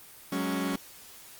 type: chord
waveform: sawtooth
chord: F# suspended second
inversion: none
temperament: just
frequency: 185 / 208.1 / 277.5 Hz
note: F#3 / G#3 / C#4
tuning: 0 / +4 / +2 cents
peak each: -29 / -31 / -26 dBFS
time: 0.32-0.76 s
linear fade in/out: 5 ms
effects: white hiss -50 dBFS RMS until 1.39 s + Opus 24 kbps